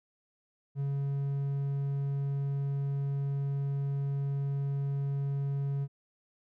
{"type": "tone", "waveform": "triangle", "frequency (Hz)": 139.5, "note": "C#3", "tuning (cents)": 11, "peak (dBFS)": -27, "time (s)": [0.75, 5.88], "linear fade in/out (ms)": 50, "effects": []}